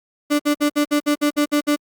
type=tone bursts; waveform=35% pulse; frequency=293.7 Hz; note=D4; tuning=in tune; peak=-13 dBFS; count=10; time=0.3-1.763 s; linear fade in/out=20 ms; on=95 ms; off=57 ms; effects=Opus 48 kbps